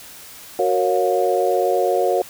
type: chord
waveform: sine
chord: Gb major seventh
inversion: none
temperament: equal with one note detuned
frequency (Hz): 370 / 466.2 / 554.4 / 711.5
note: Gb4 / Bb4 / Db5 / F5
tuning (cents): 0 / 0 / 0 / +32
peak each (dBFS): -21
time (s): 0.59-2.22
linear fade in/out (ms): 2
effects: white hiss -40 dBFS RMS until 2.29 s